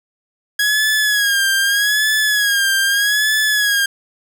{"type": "tone with vibrato", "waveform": "sawtooth", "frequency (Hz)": 1657, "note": "G#6", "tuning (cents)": -4, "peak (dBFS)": -10, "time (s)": [0.59, 3.86], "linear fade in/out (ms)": 5, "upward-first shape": "sine", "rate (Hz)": 0.81, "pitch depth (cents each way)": 77, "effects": []}